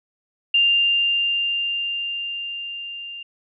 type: tone with level ramp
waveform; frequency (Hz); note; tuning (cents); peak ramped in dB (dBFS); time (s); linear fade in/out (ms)
sine; 2794; F7; 0; -13 to -32; 0.54-3.23; 5
effects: none